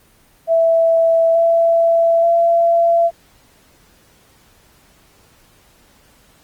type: tone with pitch steps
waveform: sine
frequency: 660 / 668.4 / 677 Hz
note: E5 / E5 / E5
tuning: +2 / +24 / +46 cents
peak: -10 dBFS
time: 0.47-3.11 s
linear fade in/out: 50 ms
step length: 880 ms
effects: pink hiss -52 dBFS RMS until 6.43 s + Opus 24 kbps